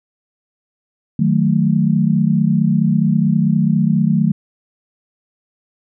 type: chord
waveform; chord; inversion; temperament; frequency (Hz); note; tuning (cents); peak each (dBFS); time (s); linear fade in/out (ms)
sine; D# diminished; none; equal; 155.56 / 185 / 220; D#3 / F#3 / A3; 0 / 0 / 0; -16; 1.19-4.32; 5
effects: none